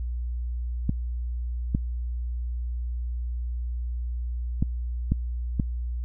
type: clicks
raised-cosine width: 5 ms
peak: -10 dBFS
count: 5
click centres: 0.894 / 1.749 / 4.625 / 5.12 / 5.598 s
effects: added 60 Hz sine -27 dBFS peak until 6.04 s